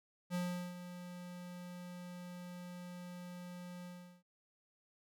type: tone with ADSR envelope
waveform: square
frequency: 177.9 Hz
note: F3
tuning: 32 cents sharp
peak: -35 dBFS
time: 0.3-4.23 s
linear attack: 46 ms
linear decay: 390 ms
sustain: -12 dB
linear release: 380 ms
effects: none